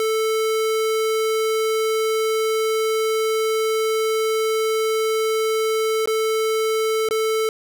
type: tone with dropouts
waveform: square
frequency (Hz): 440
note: A4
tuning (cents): 0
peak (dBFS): -19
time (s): 0-7.49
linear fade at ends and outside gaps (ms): 1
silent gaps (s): 6.058-6.074 / 7.088-7.109
effects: none